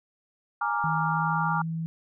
sine chord, Bb dominant seventh, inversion third, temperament equal, 830.6 / 932.3 / 1174.7 / 1396.9 Hz, Ab5 / Bb5 / D6 / F6, 0 / 0 / 0 / 0 cents, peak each -30 dBFS, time 0.61-1.62 s, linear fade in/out 5 ms
sine tone with pitch glide, 159.3 to 163.31 Hz, D#3 to E3, +41 to -16 cents, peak -28 dBFS, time 0.84-1.86 s, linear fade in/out 0 ms, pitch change +43 cents, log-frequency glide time 0.97-1.55 s
effects none

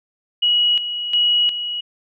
sine tone with tremolo, 2912 Hz, F#7, 28 cents flat, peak -13 dBFS, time 0.42-1.81 s, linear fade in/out 10 ms, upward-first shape square, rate 1.4 Hz, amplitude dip 65%, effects none

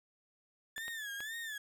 35% pulse tone with vibrato, 1733 Hz, A6, 27 cents flat, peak -38 dBFS, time 0.76-1.58 s, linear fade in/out 5 ms, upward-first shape sine, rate 2 Hz, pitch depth 120 cents each way
clicks, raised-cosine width 0.3 ms, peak -30 dBFS, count 3, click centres 0.78 / 0.881 / 1.205 s
effects none

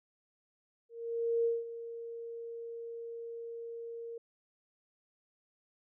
sine tone with ADSR envelope, 464 Hz, A#4, 8 cents flat, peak -26 dBFS, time 0.89-4.18 s, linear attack 560 ms, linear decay 190 ms, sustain -14 dB, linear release 4 ms, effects none

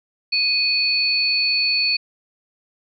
sine tone pair together, 2489 / 4435 Hz, D#7 / C#8, 0 / 0 cents, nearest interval minor seventh, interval 1000 cents, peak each -21 / -18 dBFS, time 0.32-1.97 s, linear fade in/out 10 ms, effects none

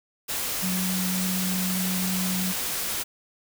sine tone in noise, 185 Hz, F#3, in tune, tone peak -26 dBFS, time 0.62-2.53 s, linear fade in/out 20 ms, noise white, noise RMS -29 dBFS, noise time 0.28-3.04 s, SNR 0 dB, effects none

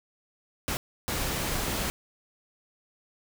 pink noise bursts at uneven times, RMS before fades -30 dBFS, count 2, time 0.68-0.77 / 1.08-1.9 s, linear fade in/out 0 ms, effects none

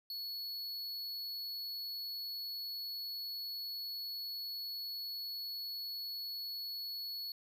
square tone, 4390 Hz, C#8, 18 cents flat, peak -40 dBFS, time 0.1-7.32 s, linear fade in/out 2 ms, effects none

